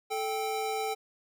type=tone pair together; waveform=square; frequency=436.5 / 784 Hz; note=A4 / G5; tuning=-14 / 0 cents; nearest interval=minor seventh; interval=1014 cents; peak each=-34 / -33 dBFS; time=0.1-0.95 s; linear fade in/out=20 ms; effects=none